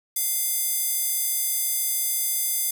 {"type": "tone with high-pass filter", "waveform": "square", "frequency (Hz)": 698.5, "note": "F5", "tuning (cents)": 0, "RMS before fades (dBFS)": -25, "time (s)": [0.16, 2.71], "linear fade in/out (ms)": 5, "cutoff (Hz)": 9700, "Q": 0.99, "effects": []}